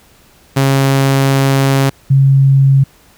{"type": "tone pair in turn", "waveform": ["sawtooth", "sine"], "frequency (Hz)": [136.2, 136.2], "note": ["C#3", "C#3"], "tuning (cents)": [-30, -30], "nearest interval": "unison", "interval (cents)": 0, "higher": "neither", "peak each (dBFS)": -5, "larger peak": "neither", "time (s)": [[0.56, 1.9], [2.1, 2.84]], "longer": "first", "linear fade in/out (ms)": 10, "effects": ["pink hiss -47 dBFS RMS until 3.17 s"]}